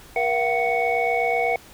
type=tone cluster; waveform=sine; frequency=476.6 / 685 / 753 / 2222 Hz; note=A#4 / F5 / F#5 / C#7; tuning=+38 / -34 / +30 / +4 cents; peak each=-24 dBFS; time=0.16-1.56 s; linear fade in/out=2 ms; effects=tanh soft clip ceiling -11 dBFS + pink hiss -47 dBFS RMS until 1.73 s